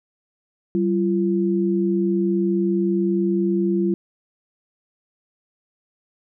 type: tone pair together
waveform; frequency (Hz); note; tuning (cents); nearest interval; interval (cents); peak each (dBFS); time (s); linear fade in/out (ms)
sine; 192.28 / 342.6; G3 / F4; -33 / -33; minor seventh; 1000; -20; 0.75-3.94; 0
effects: none